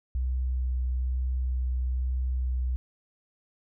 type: tone with vibrato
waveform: sine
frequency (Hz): 63.2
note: B1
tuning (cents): +41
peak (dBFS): -25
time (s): 0.15-2.76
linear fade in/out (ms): 0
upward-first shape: sine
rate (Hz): 1.1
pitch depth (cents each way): 11
effects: none